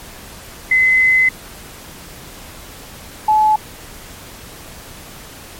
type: tone pair in turn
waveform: sine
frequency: 2039 / 859.5 Hz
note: C7 / A5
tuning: -45 / -41 cents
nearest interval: octave + minor third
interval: 1496 cents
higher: first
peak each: -9 dBFS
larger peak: neither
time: 0.71-1.29 / 3.28-3.56 s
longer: first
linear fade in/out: 5 ms
effects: pink hiss -36 dBFS RMS until 5.59 s + MP3 64 kbps